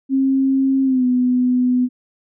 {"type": "tone with pitch glide", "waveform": "sine", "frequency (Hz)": [268.1, 250.1], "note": ["C4", "B3"], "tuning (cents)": [42, 22], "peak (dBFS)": -13, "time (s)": [0.09, 1.89], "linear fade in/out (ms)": 50, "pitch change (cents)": -120, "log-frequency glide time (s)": [0.84, 1.05], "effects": []}